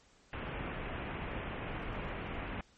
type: low-pass noise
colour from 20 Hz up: pink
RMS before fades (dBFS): -40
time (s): 0.33-2.61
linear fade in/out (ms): 2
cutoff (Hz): 2900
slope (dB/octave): 48
effects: pink hiss -65 dBFS RMS until 2.77 s + MP3 32 kbps